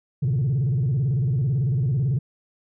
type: tone with vibrato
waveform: sine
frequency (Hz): 130.81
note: C3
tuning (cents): 0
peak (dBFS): -17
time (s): 0.22-2.19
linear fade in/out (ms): 10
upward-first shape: square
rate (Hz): 18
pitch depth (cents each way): 190
effects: tanh soft clip ceiling -17 dBFS